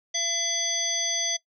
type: harmonic tone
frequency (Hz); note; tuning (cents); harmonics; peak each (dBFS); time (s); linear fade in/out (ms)
675; E5; +41; 1 / 3 / 5 / 7 / 9; -38 / -34 / -29 / -34 / -27; 0.14-1.37; 10
effects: noise-tail reverb RT60 0.1 s tail -20 dB re dry